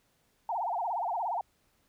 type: tone with vibrato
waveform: sine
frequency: 805 Hz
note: G5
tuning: 46 cents sharp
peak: -29 dBFS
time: 0.49-1.41 s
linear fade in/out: 2 ms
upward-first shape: sine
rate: 17 Hz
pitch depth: 280 cents each way
effects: pink hiss -71 dBFS RMS until 1.88 s